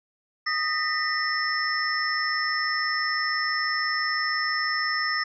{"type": "tone cluster", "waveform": "sine", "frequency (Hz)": [1239, 1826, 1966, 5300], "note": ["D#6", "A#6", "B6", "E8"], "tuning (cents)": [-8, -36, -8, 9], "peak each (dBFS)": -29, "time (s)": [0.46, 5.24], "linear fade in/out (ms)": 10, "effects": []}